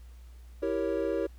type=chord; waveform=triangle; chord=E diminished seventh; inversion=none; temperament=equal; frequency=329.6 / 392 / 466.2 / 554.4 Hz; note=E4 / G4 / Bb4 / Db5; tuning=0 / 0 / 0 / 0 cents; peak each=-31 dBFS; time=0.62-1.27 s; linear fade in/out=10 ms; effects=added 60 Hz sine -46 dBFS peak until 1.38 s + pink hiss -64 dBFS RMS until 1.38 s